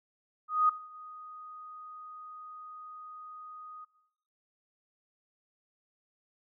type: tone with ADSR envelope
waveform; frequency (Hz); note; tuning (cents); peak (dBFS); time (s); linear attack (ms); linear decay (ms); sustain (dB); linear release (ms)
sine; 1244.5; D#6; 0; -20; 0.48-3.85; 210; 6; -24; 12
effects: noise-tail reverb RT60 0.8 s tail -18 dB re dry